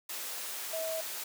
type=tone in noise; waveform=sine; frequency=644 Hz; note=E5; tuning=41 cents flat; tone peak=-33 dBFS; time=0.73-1.01 s; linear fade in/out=5 ms; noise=white; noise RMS=-39 dBFS; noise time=0.09-1.24 s; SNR=+3 dB; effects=high-pass 400 Hz 12 dB/octave